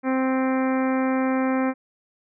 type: harmonic tone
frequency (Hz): 261.6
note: C4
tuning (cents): 0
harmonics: 1 / 2 / 3 / 4 / 5 / 6 / 7 / 8 / 9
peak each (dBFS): -21 / -27 / -31 / -33 / -35 / -37 / -38 / -39 / -40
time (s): 0.03-1.74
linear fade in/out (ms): 50
effects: none